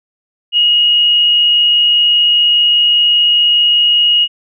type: tone with amplitude modulation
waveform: sine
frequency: 2879 Hz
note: F#7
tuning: 48 cents flat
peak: -6 dBFS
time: 0.52-4.28 s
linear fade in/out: 50 ms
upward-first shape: sine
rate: 145 Hz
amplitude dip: 25%
effects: none